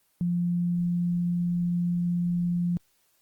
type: tone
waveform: sine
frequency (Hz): 174.4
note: F3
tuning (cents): -2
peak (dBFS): -23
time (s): 0.21-2.77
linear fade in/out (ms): 0
effects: white hiss -68 dBFS RMS until 3.21 s + Opus 24 kbps